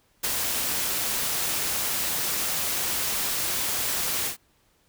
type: noise with ADSR envelope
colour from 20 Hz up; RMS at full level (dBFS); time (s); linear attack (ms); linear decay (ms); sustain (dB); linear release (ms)
white; -24; 0.23-4.37; 16; 11; -3; 110
effects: pink hiss -65 dBFS RMS until 4.88 s